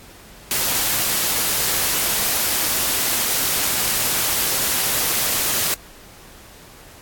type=noise; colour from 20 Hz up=white; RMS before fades=-20 dBFS; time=0.51-5.74 s; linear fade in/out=0 ms; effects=pink hiss -44 dBFS RMS until 7.01 s + AAC 64 kbps